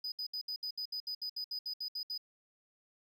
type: tone bursts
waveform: triangle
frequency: 4978 Hz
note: D#8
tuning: in tune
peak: -35 dBFS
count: 15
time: 0.04-2.178 s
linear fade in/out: 5 ms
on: 80 ms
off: 67 ms
effects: none